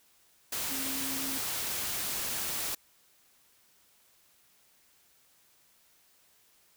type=tone in noise; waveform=sine; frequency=268.9 Hz; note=C4; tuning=47 cents sharp; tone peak=-39 dBFS; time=0.71-1.38 s; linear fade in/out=5 ms; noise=white; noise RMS=-34 dBFS; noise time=0.52-2.75 s; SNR=-8 dB; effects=white hiss -65 dBFS RMS until 6.76 s